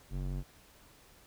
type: tone with band-pass filter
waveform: square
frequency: 46.25 Hz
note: F#1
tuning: in tune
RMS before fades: -36 dBFS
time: 0.1-0.44 s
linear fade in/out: 50 ms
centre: 120 Hz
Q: 0.86
effects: pink hiss -60 dBFS RMS until 1.26 s